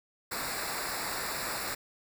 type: noise with comb filter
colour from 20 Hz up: pink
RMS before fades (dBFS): -35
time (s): 0.31-1.75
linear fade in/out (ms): 10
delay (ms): 0.32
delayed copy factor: -0.85
effects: none

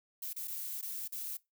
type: noise with dropouts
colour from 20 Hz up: violet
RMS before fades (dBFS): -40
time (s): 0.22-1.37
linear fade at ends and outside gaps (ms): 5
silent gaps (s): 0.332-0.363 / 0.475-0.479 / 0.814-0.826 / 1.078-1.122
effects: noise-tail reverb RT60 0.2 s tail -21 dB re dry

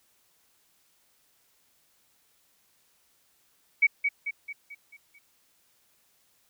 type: tone with echo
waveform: sine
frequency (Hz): 2262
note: C#7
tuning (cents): +34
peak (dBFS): -16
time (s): 3.82-3.87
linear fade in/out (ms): 10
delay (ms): 220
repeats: 6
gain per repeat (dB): -6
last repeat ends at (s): 5.19
effects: white hiss -67 dBFS RMS until 6.49 s

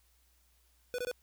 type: tone bursts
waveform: square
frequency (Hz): 493.9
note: B4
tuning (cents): 0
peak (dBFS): -34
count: 3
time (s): 0.94-1.114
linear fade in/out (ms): 0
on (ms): 44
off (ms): 21
effects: added 60 Hz sine -68 dBFS peak until 1.22 s + white hiss -71 dBFS RMS until 1.22 s

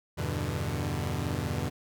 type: chord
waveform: sawtooth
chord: E minor seventh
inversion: none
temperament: equal with one note detuned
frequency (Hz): 82.41 / 98 / 123.47 / 148.11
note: E2 / G2 / B2 / D3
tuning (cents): 0 / 0 / 0 / +15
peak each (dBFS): -31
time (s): 0.17-1.7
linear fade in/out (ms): 20
effects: none

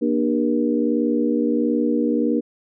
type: harmonic tone with a mistuned harmonic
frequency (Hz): 79.3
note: D#2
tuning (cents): +33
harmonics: 3 / 4 / 5 / 6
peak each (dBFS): -21 / -21 / -27 / -24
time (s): 0.01-2.41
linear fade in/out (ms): 20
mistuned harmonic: 4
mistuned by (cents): -100
effects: none

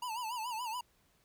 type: tone with vibrato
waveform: square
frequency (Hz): 932.3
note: A#5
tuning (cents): 0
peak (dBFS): -37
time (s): 0.02-0.81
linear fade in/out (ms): 5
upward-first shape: sine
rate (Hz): 7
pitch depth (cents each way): 130
effects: pink hiss -71 dBFS RMS until 1.24 s

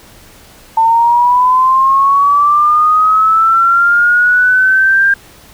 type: linear sweep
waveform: sine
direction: up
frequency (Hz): 893 to 1602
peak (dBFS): -6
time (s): 0.77-5.14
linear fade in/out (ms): 5
effects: pink hiss -40 dBFS RMS until 5.53 s

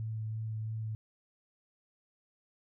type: tone with vibrato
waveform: sine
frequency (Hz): 110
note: A2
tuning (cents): 0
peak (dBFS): -34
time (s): 0-0.95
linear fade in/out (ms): 0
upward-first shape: sine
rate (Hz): 3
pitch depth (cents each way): 12
effects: none

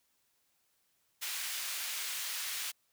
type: high-pass noise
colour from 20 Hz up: pink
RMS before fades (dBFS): -38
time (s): 1.21-2.72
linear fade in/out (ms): 20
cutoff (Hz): 2100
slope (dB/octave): 12
effects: white hiss -75 dBFS RMS until 2.92 s

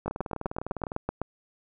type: two click trains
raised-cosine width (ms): 1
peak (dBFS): -19 / -14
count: 18 / 10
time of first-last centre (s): 0.06-0.919 / 0.08-1.216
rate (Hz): 19.8 / 7.92
effects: none

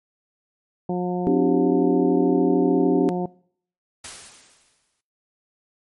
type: harmonic tone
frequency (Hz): 179.3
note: F3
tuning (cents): +46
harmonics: 1 / 2 / 3 / 4 / 5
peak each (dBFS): -24 / -26 / -33 / -31 / -37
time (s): 0.89-3.26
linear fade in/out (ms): 5
type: chord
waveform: sine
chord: C suspended second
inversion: none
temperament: equal with one note detuned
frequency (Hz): 261.6 / 301.2 / 392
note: C4 / D4 / G4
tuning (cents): 0 / +44 / 0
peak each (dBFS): -21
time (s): 1.27-3.09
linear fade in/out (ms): 0
type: noise with exponential decay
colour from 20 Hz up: white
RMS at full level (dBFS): -34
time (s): 4.04-5.01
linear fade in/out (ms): 5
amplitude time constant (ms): 210
effects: noise-tail reverb RT60 0.6 s tail -23 dB re dry + MP3 48 kbps

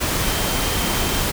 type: tone in noise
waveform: sine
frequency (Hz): 3136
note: G7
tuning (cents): 0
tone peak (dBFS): -32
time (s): 0.22-1.24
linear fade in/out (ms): 20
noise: pink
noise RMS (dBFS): -21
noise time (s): 0-1.32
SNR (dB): -14
effects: none

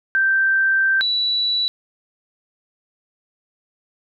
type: tone pair in turn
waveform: sine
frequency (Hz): 1564 / 3941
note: G6 / B7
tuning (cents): -4 / -4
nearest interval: octave + major third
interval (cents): 1600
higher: second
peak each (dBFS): -14 / -17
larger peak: first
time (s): 0.15-1.01 / 1.01-1.68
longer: first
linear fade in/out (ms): 0
effects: none

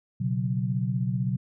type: chord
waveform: sine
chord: B suspended second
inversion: none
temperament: equal with one note detuned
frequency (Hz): 123.47 / 139.23 / 185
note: B2 / C#3 / F#3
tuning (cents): 0 / +8 / 0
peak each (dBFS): -27 / -30 / -29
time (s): 0.2-1.37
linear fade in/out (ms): 10
effects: none

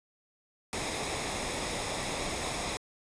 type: noise with comb filter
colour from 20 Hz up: pink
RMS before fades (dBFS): -34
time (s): 0.73-2.77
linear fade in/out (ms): 0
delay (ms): 0.67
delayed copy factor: -0.5
effects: resampled to 22050 Hz

